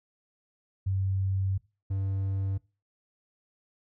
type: tone pair in turn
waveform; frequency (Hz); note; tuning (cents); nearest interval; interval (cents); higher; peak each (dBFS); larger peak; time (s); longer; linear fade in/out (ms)
sine / triangle; 96 / 97.06; G2 / G2; -36 / -17; unison; 19; second; -25; neither; 0.86-1.58 / 1.9-2.58; first; 10
effects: noise-tail reverb RT60 0.3 s tail -21 dB re dry